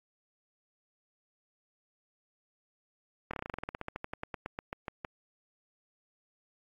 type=slowing click train; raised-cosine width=0.5 ms; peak=-21 dBFS; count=24; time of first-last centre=3.31-5.048 s; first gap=25 ms; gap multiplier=1.09; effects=AAC 48 kbps